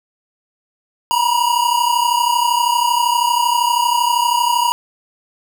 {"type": "tone pair together", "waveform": "square", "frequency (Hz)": [944, 976.7], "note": ["A#5", "B5"], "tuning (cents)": [22, -20], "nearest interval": "minor second", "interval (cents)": 58, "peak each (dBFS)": -17, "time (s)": [1.11, 4.72], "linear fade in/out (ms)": 0, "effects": []}